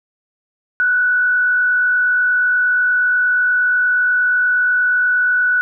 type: tone with frequency modulation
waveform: sine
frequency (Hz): 1480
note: F#6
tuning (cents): 0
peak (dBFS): -12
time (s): 0.8-5.61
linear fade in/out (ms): 0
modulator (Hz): 48.4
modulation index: 0.43
effects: none